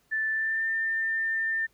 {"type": "tone with pitch glide", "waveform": "sine", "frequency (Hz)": [1760, 1797], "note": ["A6", "A6"], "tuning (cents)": [0, 36], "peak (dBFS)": -25, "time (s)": [0.11, 1.67], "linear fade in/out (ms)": 20, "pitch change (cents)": 36, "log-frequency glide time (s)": [0.31, 0.66], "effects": ["pink hiss -67 dBFS RMS until 1.73 s"]}